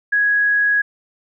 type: tone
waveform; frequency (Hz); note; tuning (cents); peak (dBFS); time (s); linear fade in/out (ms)
sine; 1664; G#6; +3; -13; 0.12-0.82; 10
effects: none